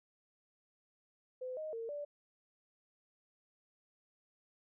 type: tone with pitch steps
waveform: sine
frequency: 509 / 622 / 456.6 / 583 Hz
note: C5 / D#5 / A#4 / D5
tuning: -48 / -1 / -36 / -13 cents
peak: -39 dBFS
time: 1.41-2.05 s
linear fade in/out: 10 ms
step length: 160 ms
effects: none